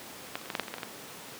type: clicks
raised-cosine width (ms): 0.3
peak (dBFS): -15 / -29 / -28 / -17 / -12 / -11 / -26 / -21 / -18 / -22 / -17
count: 11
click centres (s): 0.355 / 0.414 / 0.458 / 0.502 / 0.552 / 0.597 / 0.634 / 0.682 / 0.74 / 0.783 / 0.832
effects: pink hiss -44 dBFS RMS until 1.39 s + high-pass 200 Hz 12 dB/octave